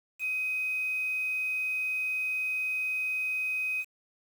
sine tone with quantisation, 2516 Hz, D#7, 19 cents sharp, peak -28 dBFS, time 0.19-3.85 s, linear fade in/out 50 ms, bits 8, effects none

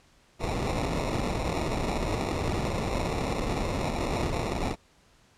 pink noise with sample-and-hold, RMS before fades -29 dBFS, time 0.39-4.76 s, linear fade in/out 50 ms, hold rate 1575 Hz, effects pink hiss -61 dBFS RMS until 5.37 s + low-pass 8000 Hz 12 dB/octave

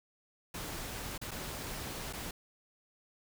pink noise with dropouts, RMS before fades -41 dBFS, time 0.54-2.31 s, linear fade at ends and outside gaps 5 ms, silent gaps 1.179-1.214 / 1.31-1.314 / 2.128-2.133 s, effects none

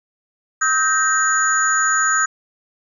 sine tone cluster, 1280 / 1566 / 1852 / 6820 Hz, D#6 / G6 / A#6 / G#8, +49 / -2 / -12 / +45 cents, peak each -19 / -18 / -27 / -20 dBFS, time 0.61-2.26 s, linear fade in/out 10 ms, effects none

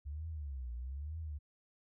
sine tone with vibrato, 69.3 Hz, C#2, in tune, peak -39 dBFS, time 0.05-1.39 s, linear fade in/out 20 ms, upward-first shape triangle, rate 1.1 Hz, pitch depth 300 cents each way, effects none

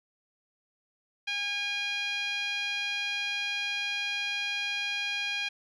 10% pulse tone with band-pass filter, 814 Hz, G#5, 35 cents flat, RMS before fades -32 dBFS, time 1.27-5.49 s, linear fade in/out 10 ms, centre 2600 Hz, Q 1.9, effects resampled to 24000 Hz + 11-bit

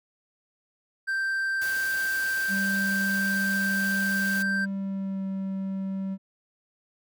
triangle tone, 1568 Hz, G6, in tune, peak -23 dBFS, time 1.07-4.66 s, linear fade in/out 20 ms
white noise, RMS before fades -38 dBFS, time 1.61-4.43 s, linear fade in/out 10 ms
triangle tone with pitch glide, 196.1 to 192.62 Hz, G3 to G3, +1 to -30 cents, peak -26 dBFS, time 2.48-6.18 s, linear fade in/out 50 ms, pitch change -31 cents, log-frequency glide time 4.61-5.27 s
effects none

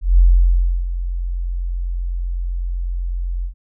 sine tone with ADSR envelope, 43.94 Hz, F1, 11 cents sharp, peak -6 dBFS, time 0.01-3.54 s, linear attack 170 ms, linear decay 670 ms, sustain -13 dB, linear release 96 ms, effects none

